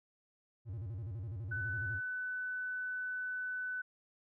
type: tone with vibrato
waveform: triangle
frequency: 103.2 Hz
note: G#2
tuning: 10 cents flat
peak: -37 dBFS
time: 0.65-2.01 s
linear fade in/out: 50 ms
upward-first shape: square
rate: 12 Hz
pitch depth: 210 cents each way
type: tone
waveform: sine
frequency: 1500 Hz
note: F#6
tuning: 23 cents sharp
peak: -36 dBFS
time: 1.51-3.82 s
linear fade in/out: 10 ms
effects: none